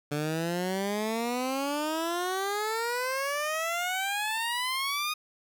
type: exponential sweep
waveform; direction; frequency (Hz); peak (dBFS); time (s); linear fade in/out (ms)
15% pulse; up; 145.2 to 1244.5; -22; 0.11-5.14; 10
effects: none